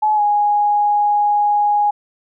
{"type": "tone with pitch glide", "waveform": "sine", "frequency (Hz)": [854, 827.8], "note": ["G#5", "G#5"], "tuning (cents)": [48, -6], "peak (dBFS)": -12, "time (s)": [0.02, 1.91], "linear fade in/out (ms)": 10, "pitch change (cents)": -54, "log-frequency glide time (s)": [0.15, 0.21], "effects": []}